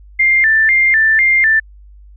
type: tone with vibrato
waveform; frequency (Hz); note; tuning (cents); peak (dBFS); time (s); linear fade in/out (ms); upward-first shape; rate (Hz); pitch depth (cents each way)
sine; 1932; B6; -39; -8; 0.19-1.6; 10; square; 2; 150
effects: added 50 Hz sine -37 dBFS peak until 2.16 s